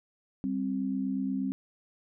sine tone pair together, 195.65 / 264.1 Hz, G3 / C4, -3 / +16 cents, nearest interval perfect fourth, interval 519 cents, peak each -32 / -30 dBFS, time 0.44-1.52 s, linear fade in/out 0 ms, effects none

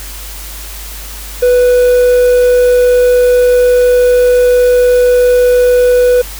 triangle tone, 493.9 Hz, B4, in tune, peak -3 dBFS, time 1.42-6.22 s, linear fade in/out 10 ms, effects added 50 Hz sine -26 dBFS peak until 6.39 s + white hiss -28 dBFS RMS until 6.39 s

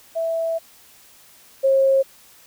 sine tone pair in turn, 658 / 538.7 Hz, E5 / C#5, -3 / -50 cents, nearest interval minor third, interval 347 cents, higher first, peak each -20 / -13 dBFS, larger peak second, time 0.15-0.59 / 1.63-2.03 s, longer first, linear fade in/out 20 ms, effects white hiss -50 dBFS RMS until 2.46 s

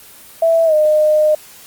sine tone with pitch glide, 659.3 to 611.6 Hz, E5 to D#5, 0 to -30 cents, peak -9 dBFS, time 0.42-1.35 s, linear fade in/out 5 ms, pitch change -130 cents, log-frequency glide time 0.65-0.74 s, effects white hiss -40 dBFS RMS until 1.66 s + Opus 24 kbps

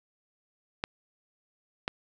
clicks, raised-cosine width 0.3 ms, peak -13 dBFS, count 2, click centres 0.839 / 1.879 s, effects none

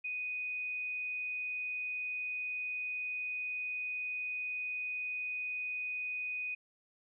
sine tone, 2489 Hz, D#7, in tune, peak -35 dBFS, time 0.04-6.55 s, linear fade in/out 10 ms, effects none

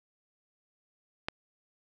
click, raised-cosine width 0.3 ms, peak -15 dBFS, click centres 1.285 s, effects none

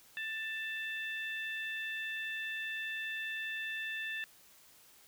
harmonic tone, 885 Hz, A5, 10 cents sharp, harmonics 2 / 3 / 4, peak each -38 / -42 / -46 dBFS, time 0.17-4.24 s, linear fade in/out 0 ms, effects white hiss -61 dBFS RMS until 5.07 s

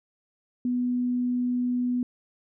sine tone, 246.9 Hz, B3, in tune, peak -23 dBFS, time 0.65-2.03 s, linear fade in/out 2 ms, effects none

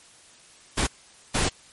pink noise bursts at uneven times, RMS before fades -23 dBFS, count 2, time 0.77-0.87 / 1.34-1.49 s, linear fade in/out 10 ms, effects white hiss -52 dBFS RMS until 1.72 s + MP3 48 kbps

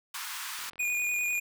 pink high-pass noise, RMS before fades -38 dBFS, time 0.14-0.7 s, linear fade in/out 5 ms, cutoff 960 Hz, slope 48 dB/octave
click train, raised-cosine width 0.3 ms, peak -34 dBFS, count 34, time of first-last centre 0.59-1.378 s, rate 41.9 Hz
square tone with vibrato, 2449 Hz, D#7, 28 cents flat, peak -28 dBFS, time 0.79-1.4 s, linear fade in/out 10 ms, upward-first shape square, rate 10 Hz, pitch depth 14 cents each way
effects none

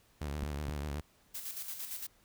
sawtooth tone with vibrato, 72.9 Hz, D2, 12 cents flat, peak -32 dBFS, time 0.21-1.01 s, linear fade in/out 5 ms, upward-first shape sine, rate 8.1 Hz, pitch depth 83 cents each way
clicks, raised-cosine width 5 ms, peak -26 / -28 dBFS, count 2, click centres 0.43 / 0.689 s
blue noise with tremolo, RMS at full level -40 dBFS, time 1.34-2.07 s, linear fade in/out 10 ms, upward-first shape square, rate 8.8 Hz, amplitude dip 50%
effects pink hiss -67 dBFS RMS until 2.24 s

